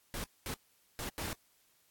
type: noise bursts at uneven times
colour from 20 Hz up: pink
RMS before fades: -39 dBFS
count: 4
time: 0.14-0.24 / 0.46-0.54 / 0.99-1.09 / 1.18-1.33 s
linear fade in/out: 0 ms
effects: white hiss -70 dBFS RMS until 1.9 s + AAC 64 kbps